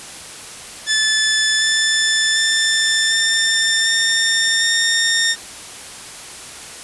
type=tone with pitch steps; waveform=15% pulse; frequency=1742 / 1759.2 / 1776.5 / 1794.1 / 1811.8 / 1829.7 Hz; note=A6 / A6 / A6 / A6 / A#6 / A#6; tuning=-18 / -1 / +16 / +33 / -50 / -33 cents; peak=-8 dBFS; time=0.86-5.36 s; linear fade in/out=50 ms; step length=750 ms; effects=white hiss -34 dBFS RMS until 6.83 s + resampled to 24000 Hz